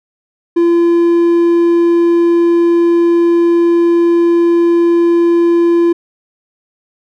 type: tone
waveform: triangle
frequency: 341.2 Hz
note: F4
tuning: 40 cents flat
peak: -5 dBFS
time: 0.56-5.93 s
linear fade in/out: 10 ms
effects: none